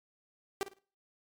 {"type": "tone with echo", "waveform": "sawtooth", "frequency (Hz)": 392, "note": "G4", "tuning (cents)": 0, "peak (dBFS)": -26, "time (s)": [0.61, 0.63], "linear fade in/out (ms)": 0, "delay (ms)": 52, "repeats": 3, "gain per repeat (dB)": -12, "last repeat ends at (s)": 0.786, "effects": ["noise-tail reverb RT60 0.4 s tail -22 dB re dry", "MP3 96 kbps"]}